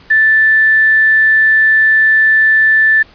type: tone with quantisation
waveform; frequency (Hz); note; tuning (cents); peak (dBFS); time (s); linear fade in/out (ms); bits
sine; 1760; A6; 0; -6; 0.1-3.03; 10; 5
effects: pink hiss -43 dBFS RMS until 3.14 s + resampled to 11025 Hz